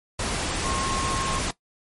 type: tone in noise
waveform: sine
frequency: 1075 Hz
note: C6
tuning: 47 cents sharp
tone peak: -28 dBFS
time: 0.64-1.39 s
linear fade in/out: 5 ms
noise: pink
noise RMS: -27 dBFS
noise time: 0.19-1.51 s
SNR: -4 dB
effects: noise-tail reverb RT60 0.1 s tail -17 dB re dry + MP3 48 kbps